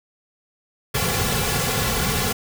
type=noise with comb filter; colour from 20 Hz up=pink; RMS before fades=-22 dBFS; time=0.94-2.33 s; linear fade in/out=10 ms; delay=3.2 ms; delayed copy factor=-0.95; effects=none